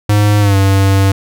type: tone with pitch glide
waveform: square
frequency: 103.83 to 97.44 Hz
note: G#2 to G2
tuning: 0 to -10 cents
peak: -8 dBFS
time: 0.09-1.12 s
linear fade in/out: 5 ms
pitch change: -110 cents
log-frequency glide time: 0.4-0.56 s
effects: none